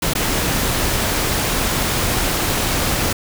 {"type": "noise with dropouts", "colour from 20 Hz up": "pink", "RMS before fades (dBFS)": -19, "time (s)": [0.02, 3.13], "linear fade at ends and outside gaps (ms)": 5, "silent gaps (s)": [0.136, 0.151], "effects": []}